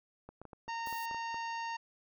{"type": "clicks", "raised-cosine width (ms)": 1, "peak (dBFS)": -34, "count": 10, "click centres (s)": [0.29, 0.416, 0.453, 0.532, 0.68, 0.872, 0.927, 1.112, 1.146, 1.344]}
{"type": "harmonic tone", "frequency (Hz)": 921, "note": "A#5", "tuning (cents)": -21, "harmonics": [1, 2, 3, 4, 5, 6, 7], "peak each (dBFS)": [-37, -44, -47, -59, -52, -57, -58], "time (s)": [0.68, 1.77], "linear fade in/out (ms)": 10}
{"type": "noise", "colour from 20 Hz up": "violet", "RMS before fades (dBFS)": -49, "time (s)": [0.86, 1.06], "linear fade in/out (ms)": 5}
{"effects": []}